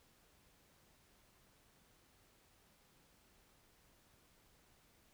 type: silence
effects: pink hiss -70 dBFS RMS until 5.13 s